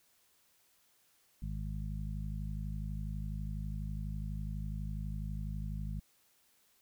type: harmonic tone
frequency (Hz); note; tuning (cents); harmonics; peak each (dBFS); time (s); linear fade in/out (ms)
52.1; G#1; +6; 1 / 2 / 3 / 4; -38 / -44 / -42 / -47; 1.42-6; 5
effects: white hiss -70 dBFS RMS until 6.81 s